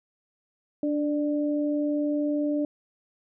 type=tone pair together; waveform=sine; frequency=293.7 / 593.5 Hz; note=D4 / D5; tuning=0 / +18 cents; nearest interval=octave; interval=1218 cents; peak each=-24 / -30 dBFS; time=0.83-2.65 s; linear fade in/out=2 ms; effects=none